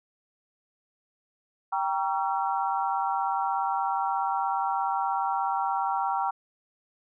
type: chord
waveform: sine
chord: G diminished seventh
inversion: none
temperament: just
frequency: 784 / 940.8 / 1128.9 / 1354.7 Hz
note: G5 / Bb5 / Db6 / Fb6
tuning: 0 / +16 / +31 / +47 cents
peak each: -28 / -29 / -34 / -33 dBFS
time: 1.72-6.31 s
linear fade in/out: 10 ms
effects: none